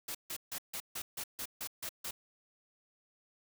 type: noise bursts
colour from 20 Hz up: white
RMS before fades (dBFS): -40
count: 10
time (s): 0.08-2.11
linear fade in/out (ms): 5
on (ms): 68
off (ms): 150
effects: none